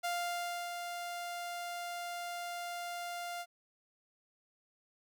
sawtooth tone with ADSR envelope, 698.5 Hz, F5, in tune, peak -29 dBFS, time 0.03-3.46 s, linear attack 18 ms, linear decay 650 ms, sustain -6 dB, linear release 52 ms, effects none

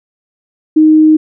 sine tone, 311.1 Hz, D#4, in tune, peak -3 dBFS, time 0.76-1.17 s, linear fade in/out 10 ms, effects none

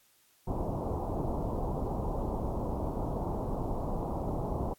pink low-pass noise, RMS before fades -33 dBFS, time 0.47-4.74 s, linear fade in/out 10 ms, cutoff 990 Hz, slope 48 dB/octave, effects white hiss -66 dBFS RMS until 4.78 s + AAC 64 kbps

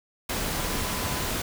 sine tone in noise, 1005 Hz, B5, 30 cents sharp, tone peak -39 dBFS, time 0.56-1.27 s, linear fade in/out 5 ms, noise pink, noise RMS -29 dBFS, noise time 0.29-1.42 s, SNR -13 dB, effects none

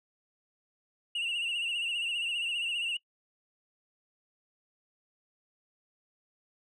sine tone with vibrato, 2794 Hz, F7, in tune, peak -27 dBFS, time 1.15-2.97 s, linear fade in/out 5 ms, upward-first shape sine, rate 15 Hz, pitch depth 71 cents each way, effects noise-tail reverb RT60 0.1 s tail -25 dB re dry + tanh soft clip ceiling -29 dBFS

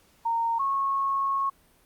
sine tone pair in turn, 922 / 1095.6 Hz, A#5 / C#6, -19 / -21 cents, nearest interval minor third, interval 298 cents, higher second, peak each -23 dBFS, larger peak neither, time 0.25-0.59 / 0.59-1.5 s, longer second, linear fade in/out 10 ms, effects pink hiss -61 dBFS RMS until 1.85 s + Opus 48 kbps

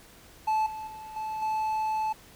triangle tone with level steps, 870 Hz, A5, 20 cents flat, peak -21 / -33 / -38 / -29 / -24 dBFS, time 0.47-2.13 s, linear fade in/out 10 ms, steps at 0.66 / 0.87 / 1.16 / 1.42 s, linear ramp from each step 5 ms, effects pink hiss -53 dBFS RMS until 2.35 s

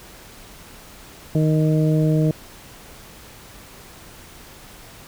harmonic tone, 155.56 Hz, D#3, in tune, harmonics 1 / 2 / 3 / 4, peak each -16 / -22 / -26 / -28 dBFS, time 1.35-2.31 s, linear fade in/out 2 ms, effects pink hiss -43 dBFS RMS until 5.07 s

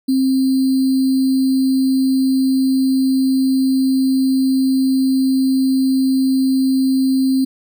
sine tone with sample-and-hold, 264.3 Hz, C4, 18 cents sharp, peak -12 dBFS, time 0.08-7.45 s, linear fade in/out 10 ms, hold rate 4410 Hz, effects none

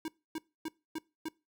square tone bursts, 318.3 Hz, D#4, 39 cents sharp, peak -35 dBFS, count 5, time 0.05-1.285 s, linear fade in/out 2 ms, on 31 ms, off 270 ms, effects noise-tail reverb RT60 0.3 s tail -24 dB re dry

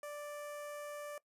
sawtooth tone with notch filter, 587.3 Hz, D5, in tune, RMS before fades -45 dBFS, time 0.03-1.18 s, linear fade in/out 2 ms, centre 3900 Hz, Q 0.83, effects noise-tail reverb RT60 0.1 s tail -20 dB re dry + resampled to 32000 Hz

